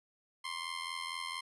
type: tone with amplitude modulation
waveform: 15% pulse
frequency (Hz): 1051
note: C6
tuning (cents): +7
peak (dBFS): -28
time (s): 0.44-1.41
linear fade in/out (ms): 10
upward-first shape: sine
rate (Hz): 84.3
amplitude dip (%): 75
effects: resampled to 24000 Hz